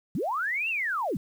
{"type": "linear two-way sweep", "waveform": "sine", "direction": "up then down", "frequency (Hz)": [127.9, 2794, 127.9], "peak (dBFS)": -26, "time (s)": [0.15, 1.17], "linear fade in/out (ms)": 2, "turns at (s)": 0.69, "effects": ["9-bit"]}